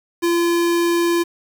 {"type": "tone", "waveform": "square", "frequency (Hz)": 342.1, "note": "F4", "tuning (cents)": -36, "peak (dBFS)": -16, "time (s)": [0.22, 1.24], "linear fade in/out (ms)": 20, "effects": ["7-bit"]}